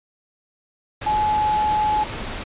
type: tone in noise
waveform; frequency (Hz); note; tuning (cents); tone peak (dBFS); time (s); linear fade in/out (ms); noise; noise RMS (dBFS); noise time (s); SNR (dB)
sine; 850; G#5; +40; -17; 1.06-2.04; 10; pink; -30; 1.01-2.44; +10
effects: resampled to 8000 Hz